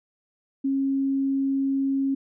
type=tone; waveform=sine; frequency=272 Hz; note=C#4; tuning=33 cents flat; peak=-21 dBFS; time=0.64-2.15 s; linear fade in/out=10 ms; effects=none